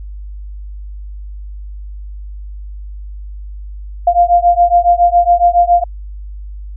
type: beating tone pair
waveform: sine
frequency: 695 / 702.2 Hz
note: F5 / F5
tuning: -9 / +9 cents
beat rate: 7.2 Hz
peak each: -10 dBFS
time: 4.07-5.84 s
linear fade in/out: 5 ms
effects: added 50 Hz sine -25 dBFS peak until 6.76 s